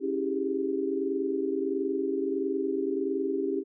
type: tone cluster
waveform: sine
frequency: 274.3 / 323.4 / 393.1 / 414.6 Hz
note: C#4 / E4 / G4 / G#4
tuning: -18 / -33 / +5 / -3 cents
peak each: -32 / -33 / -29 / -37 dBFS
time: 0-3.64 s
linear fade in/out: 50 ms
effects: none